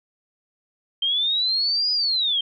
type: linear two-way sweep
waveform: sine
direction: up then down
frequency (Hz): 3136 to 4978 to 3136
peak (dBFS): -19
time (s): 1.02-2.41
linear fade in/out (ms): 5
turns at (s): 1.92
effects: none